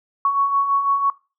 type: beating tone pair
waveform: sine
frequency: 1108.7 / 1114.7 Hz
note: C#6 / C#6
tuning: 0 / +9 cents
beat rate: 6 Hz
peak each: -25 / -16 dBFS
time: 0.25-1.1 s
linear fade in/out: 2 ms
effects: noise-tail reverb RT60 0.3 s tail -21 dB re dry